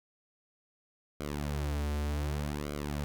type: tone with flanger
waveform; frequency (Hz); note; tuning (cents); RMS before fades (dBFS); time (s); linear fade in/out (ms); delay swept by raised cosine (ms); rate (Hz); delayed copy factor
sawtooth; 73.3; D2; -3; -34; 1.2-3.04; 0; 1.1 to 6.3; 0.66; -0.9
effects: none